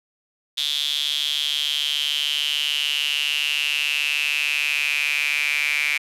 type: tone with high-pass filter sweep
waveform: sawtooth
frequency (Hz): 146.83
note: D3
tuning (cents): 0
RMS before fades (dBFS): -23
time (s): 0.57-5.98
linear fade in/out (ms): 10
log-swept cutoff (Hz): 3500 to 2300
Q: 9.2
effects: resampled to 32000 Hz